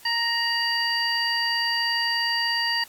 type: harmonic tone with a mistuned harmonic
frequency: 932.3 Hz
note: A#5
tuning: in tune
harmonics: 1 / 2 / 3 / 5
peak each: -30 / -26 / -31 / -25 dBFS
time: 0.05-2.84 s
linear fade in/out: 5 ms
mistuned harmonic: 3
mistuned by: +33 cents
effects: white hiss -49 dBFS RMS until 2.88 s + AAC 64 kbps